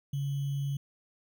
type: tone with sample-and-hold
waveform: sine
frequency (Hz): 139.9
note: C#3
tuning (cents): +16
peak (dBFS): -29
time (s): 0.13-0.77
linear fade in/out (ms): 5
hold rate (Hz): 3150
effects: none